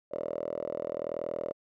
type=tone with band-pass filter; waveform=5% pulse; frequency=40.74 Hz; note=E1; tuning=20 cents flat; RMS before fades=-35 dBFS; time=0.11-1.53 s; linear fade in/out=20 ms; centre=580 Hz; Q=7.7; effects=none